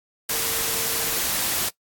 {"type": "tone in noise", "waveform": "sine", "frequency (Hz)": 454.3, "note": "A#4", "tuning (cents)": -45, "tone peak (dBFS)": -35, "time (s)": [0.31, 1.19], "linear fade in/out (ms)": 5, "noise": "white", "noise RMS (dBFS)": -24, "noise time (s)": [0.29, 1.69], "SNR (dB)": -14, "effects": ["noise-tail reverb RT60 0.1 s tail -20 dB re dry", "AAC 64 kbps"]}